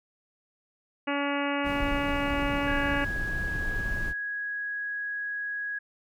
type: harmonic tone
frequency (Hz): 283.8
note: C#4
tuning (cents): +41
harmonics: 1 / 2 / 3 / 4 / 5 / 6 / 7 / 8 / 9 / 10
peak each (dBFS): -30 / -33 / -35 / -36 / -37 / -38 / -38 / -39 / -40 / -40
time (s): 1.07-3.05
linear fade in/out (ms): 10
type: noise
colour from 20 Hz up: brown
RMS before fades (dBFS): -33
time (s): 1.63-4.14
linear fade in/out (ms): 50
type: tone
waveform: sine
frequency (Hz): 1661.2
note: G#6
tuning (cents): 0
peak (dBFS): -30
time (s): 2.67-5.79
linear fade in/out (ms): 10
effects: none